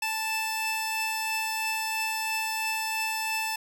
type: tone pair together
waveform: sawtooth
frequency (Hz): 880 / 2637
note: A5 / E7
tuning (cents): 0 / 0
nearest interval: octave + perfect fifth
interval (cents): 1900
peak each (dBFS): -27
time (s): 0.02-3.56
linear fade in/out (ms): 5
effects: none